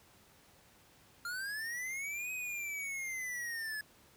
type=linear two-way sweep; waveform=square; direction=up then down; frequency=1385 to 2534 to 1698 Hz; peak=-38 dBFS; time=1.25-3.81 s; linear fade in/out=2 ms; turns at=2.32 s; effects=pink hiss -63 dBFS RMS until 4.16 s + high-pass 60 Hz 12 dB/octave